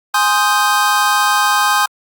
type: chord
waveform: square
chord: Ab major seventh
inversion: none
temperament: equal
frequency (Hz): 830.6 / 1046.5 / 1244.5 / 1568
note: Ab5 / C6 / Eb6 / G6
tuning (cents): 0 / 0 / 0 / 0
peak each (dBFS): -18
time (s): 0.14-1.86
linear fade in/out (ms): 5
effects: Opus 48 kbps